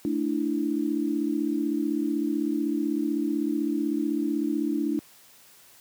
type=chord; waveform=sine; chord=A suspended fourth; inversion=none; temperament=equal; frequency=220 / 293.7 / 329.6 Hz; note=A3 / D4 / E4; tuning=0 / 0 / 0 cents; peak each=-31 / -26 / -29 dBFS; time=0.05-4.99 s; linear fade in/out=0 ms; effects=white hiss -54 dBFS RMS until 5.8 s + high-pass 80 Hz 12 dB/octave